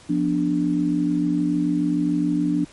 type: chord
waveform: sine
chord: B diminished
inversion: second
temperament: equal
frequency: 174.61 / 246.9 / 293.7 Hz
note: F3 / B3 / D4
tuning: 0 / 0 / 0 cents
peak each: -24 / -26 / -20 dBFS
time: 0.09-2.65 s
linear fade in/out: 10 ms
effects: pink hiss -48 dBFS RMS until 2.72 s + MP3 48 kbps